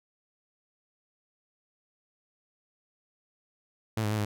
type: tone with pitch steps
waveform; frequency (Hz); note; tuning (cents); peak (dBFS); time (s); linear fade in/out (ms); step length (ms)
sawtooth; 110.3 / 104.9 / 108 / 104.3; A2 / G#2 / A2 / G#2; +5 / +18 / -32 / +8; -23; 3.97-4.25; 5; 70
effects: none